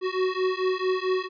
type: beating tone pair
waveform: square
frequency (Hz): 370 / 374.5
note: F#4 / F#4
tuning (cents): 0 / +21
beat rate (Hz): 4.5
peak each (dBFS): -27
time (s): 0.01-1.29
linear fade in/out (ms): 50
effects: resampled to 11025 Hz